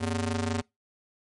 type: ring-modulated tone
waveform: sawtooth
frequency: 164.81 Hz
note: E3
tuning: in tune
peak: -20 dBFS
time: 0-0.62 s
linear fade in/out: 20 ms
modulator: 69.8 Hz
effects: noise-tail reverb RT60 0.2 s tail -24 dB re dry + MP3 48 kbps